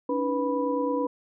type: tone cluster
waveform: sine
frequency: 283.3 / 312.6 / 492.5 / 985 Hz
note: C#4 / D#4 / B4 / B5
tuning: +38 / +8 / -5 / -5 cents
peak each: -28 / -35 / -27 / -31 dBFS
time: 0.09-1.07 s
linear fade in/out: 5 ms
effects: none